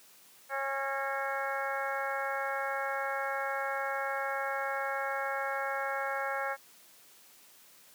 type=harmonic tone with a mistuned harmonic; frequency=273.3 Hz; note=C#4; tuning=24 cents flat; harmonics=2 / 3 / 4 / 5 / 6 / 7 / 8; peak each=-37 / -37 / -41 / -38 / -38 / -43 / -43 dBFS; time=0.49-6.57 s; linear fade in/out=50 ms; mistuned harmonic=7; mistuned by=-58 cents; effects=white hiss -58 dBFS RMS until 7.94 s + high-pass 150 Hz 12 dB/octave